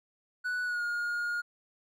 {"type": "tone with pitch glide", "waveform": "triangle", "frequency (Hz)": [1480, 1427.1], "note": ["F#6", "F6"], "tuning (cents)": [0, 37], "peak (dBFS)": -28, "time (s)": [0.44, 1.42], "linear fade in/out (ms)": 20, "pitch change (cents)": -63, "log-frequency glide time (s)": [0.64, 0.83], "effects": []}